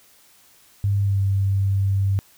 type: tone with pitch glide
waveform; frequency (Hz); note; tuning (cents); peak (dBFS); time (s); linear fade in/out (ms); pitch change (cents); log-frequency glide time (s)
sine; 100.1 to 97.93; G2 to G2; +37 to -1; -17; 0.84-2.19; 0; -38; 1.02-1.2
effects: white hiss -54 dBFS RMS until 2.37 s